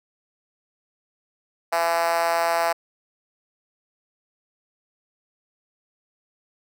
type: tone with high-pass filter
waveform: 5% pulse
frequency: 168.2 Hz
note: E3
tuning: 35 cents sharp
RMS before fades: -22 dBFS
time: 1.72-2.73 s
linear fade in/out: 10 ms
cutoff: 700 Hz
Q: 3.9
effects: none